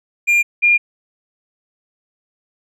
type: tone pair in turn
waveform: triangle / sine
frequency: 2400 / 2411 Hz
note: D7 / D7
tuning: +37 / +45 cents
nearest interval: unison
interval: 8 cents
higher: second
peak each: -9 dBFS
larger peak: neither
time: 0.27-0.43 / 0.62-0.78 s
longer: neither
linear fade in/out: 20 ms
effects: none

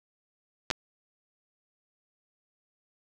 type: clicks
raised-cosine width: 0.2 ms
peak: -10 dBFS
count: 2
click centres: 0.703 / 0.711 s
effects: none

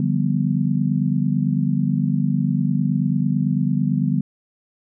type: chord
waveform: sine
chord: G dominant seventh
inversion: second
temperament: just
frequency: 147 / 176.4 / 196 / 245 Hz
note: D3 / F3 / G3 / B3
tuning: +2 / +18 / 0 / -14 cents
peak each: -21 / -25 / -22 / -23 dBFS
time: 0-4.21 s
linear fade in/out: 2 ms
effects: none

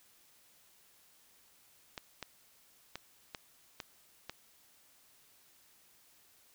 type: clicks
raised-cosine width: 0.2 ms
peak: -23 dBFS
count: 6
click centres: 1.978 / 2.227 / 2.956 / 3.348 / 3.802 / 4.296 s
effects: white hiss -65 dBFS RMS until 6.54 s

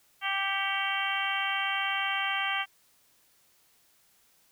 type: harmonic tone with a mistuned harmonic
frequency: 392 Hz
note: G4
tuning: in tune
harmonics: 2 / 3 / 4 / 5 / 6 / 7 / 8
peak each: -35 / -35 / -35 / -35 / -35 / -35 / -35 dBFS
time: 0.21-2.66 s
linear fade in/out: 50 ms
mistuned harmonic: 6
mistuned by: -65 cents
effects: white hiss -65 dBFS RMS until 4.51 s

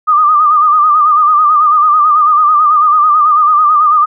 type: tone with vibrato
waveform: sine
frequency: 1213 Hz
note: D#6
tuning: 44 cents flat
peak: -5 dBFS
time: 0.07-4.06 s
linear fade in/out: 20 ms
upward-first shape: sine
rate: 9.1 Hz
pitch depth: 67 cents each way
effects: none

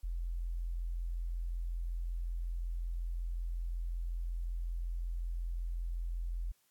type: tone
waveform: sine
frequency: 42.71 Hz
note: F1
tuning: 38 cents flat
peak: -34 dBFS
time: 0.03-6.52 s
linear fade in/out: 10 ms
effects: white hiss -73 dBFS RMS until 6.7 s + AAC 64 kbps

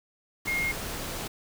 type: tone in noise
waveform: sine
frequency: 2139 Hz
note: C7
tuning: 38 cents sharp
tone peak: -26 dBFS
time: 0.47-0.72 s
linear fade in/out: 10 ms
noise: pink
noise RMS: -35 dBFS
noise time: 0.45-1.28 s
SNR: +6 dB
effects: none

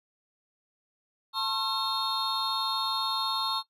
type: tone cluster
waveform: triangle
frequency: 890 / 1077 / 1354 / 3678 / 4274 Hz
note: A5 / C6 / E6 / A#7 / C8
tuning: +20 / +50 / +46 / -24 / +36 cents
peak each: -33 / -31 / -36 / -31 / -32 dBFS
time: 1.33-3.63 s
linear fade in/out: 50 ms
effects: noise-tail reverb RT60 0.1 s tail -17 dB re dry + resampled to 32000 Hz

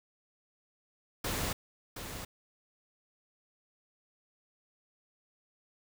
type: noise with echo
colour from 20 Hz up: pink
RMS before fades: -34 dBFS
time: 1.24-1.53 s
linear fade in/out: 5 ms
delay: 720 ms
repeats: 1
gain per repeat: -8 dB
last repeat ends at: 2.25 s
effects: none

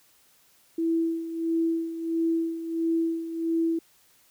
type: tone with tremolo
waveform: sine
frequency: 329.6 Hz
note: E4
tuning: in tune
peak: -21 dBFS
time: 0.78-3.79 s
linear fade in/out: 5 ms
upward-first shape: sine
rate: 1.5 Hz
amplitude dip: 70%
effects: white hiss -61 dBFS RMS until 4.3 s

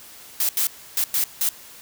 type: noise bursts at uneven times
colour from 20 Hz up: blue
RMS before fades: -21 dBFS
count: 5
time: 0.4-0.49 / 0.57-0.67 / 0.97-1.04 / 1.14-1.24 / 1.41-1.49 s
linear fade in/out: 2 ms
effects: white hiss -44 dBFS RMS until 1.81 s

